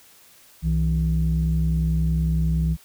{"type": "tone pair together", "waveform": "sine", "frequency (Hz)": [64.17, 161.7], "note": ["C2", "E3"], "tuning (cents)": [-33, -33], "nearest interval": "octave + major third", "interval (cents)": 1600, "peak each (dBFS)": -20, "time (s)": [0.62, 2.77], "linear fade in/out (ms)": 50, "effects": ["tanh soft clip ceiling -13 dBFS", "white hiss -52 dBFS RMS until 2.84 s"]}